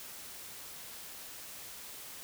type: silence
effects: white hiss -47 dBFS RMS until 2.23 s